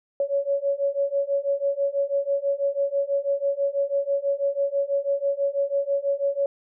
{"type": "beating tone pair", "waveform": "sine", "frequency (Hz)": [556, 562.1], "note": ["C#5", "C#5"], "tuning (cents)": [5, 24], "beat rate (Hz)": 6.1, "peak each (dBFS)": [-25, -24], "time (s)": [0.2, 6.46], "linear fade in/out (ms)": 2, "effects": []}